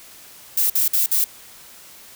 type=noise bursts; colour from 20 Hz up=violet; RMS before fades=-18 dBFS; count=4; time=0.57-1.243 s; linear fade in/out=5 ms; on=130 ms; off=51 ms; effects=white hiss -44 dBFS RMS until 2.15 s